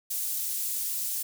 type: high-pass noise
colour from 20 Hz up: pink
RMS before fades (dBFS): -31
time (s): 0.1-1.23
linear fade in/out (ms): 10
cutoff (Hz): 9900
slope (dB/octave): 12
effects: none